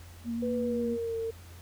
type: tone with vibrato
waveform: sine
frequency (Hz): 233.1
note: A#3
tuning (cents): 0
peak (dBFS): -30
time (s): 0.24-0.98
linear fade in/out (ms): 50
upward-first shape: triangle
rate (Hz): 7.5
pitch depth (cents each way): 22
type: tone with pitch glide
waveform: sine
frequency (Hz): 493.9 to 452.9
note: B4 to A#4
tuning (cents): 0 to -50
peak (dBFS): -30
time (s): 0.42-1.31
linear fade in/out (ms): 10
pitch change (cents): -150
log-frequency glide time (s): 0.57-1.17
effects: added 86 Hz sine -47 dBFS peak until 1.61 s + pink hiss -54 dBFS RMS until 1.61 s